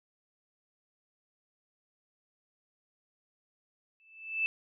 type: tone with exponential growth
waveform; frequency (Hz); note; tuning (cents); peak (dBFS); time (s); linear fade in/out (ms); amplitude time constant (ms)
sine; 2637; E7; 0; -24; 4-4.46; 0; 100
effects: none